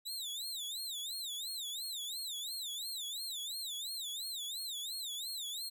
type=tone with vibrato; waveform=sawtooth; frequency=3787 Hz; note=A#7; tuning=27 cents sharp; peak=-36 dBFS; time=0.05-5.7 s; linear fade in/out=20 ms; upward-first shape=sine; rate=2.9 Hz; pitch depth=210 cents each way; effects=none